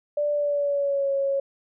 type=tone with pitch glide; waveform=sine; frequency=587.3 to 551.1 Hz; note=D5 to C#5; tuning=0 to -10 cents; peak=-21 dBFS; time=0.17-1.4 s; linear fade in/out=5 ms; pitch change=-110 cents; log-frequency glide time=0.32-1.11 s; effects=none